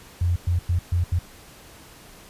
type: tone bursts at uneven times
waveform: sine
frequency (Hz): 87.31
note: F2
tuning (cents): 0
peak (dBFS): -18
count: 5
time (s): 0.21-0.36 / 0.47-0.59 / 0.69-0.79 / 0.92-1.04 / 1.12-1.19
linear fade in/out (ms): 5
effects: pink hiss -47 dBFS RMS until 2.29 s + resampled to 32000 Hz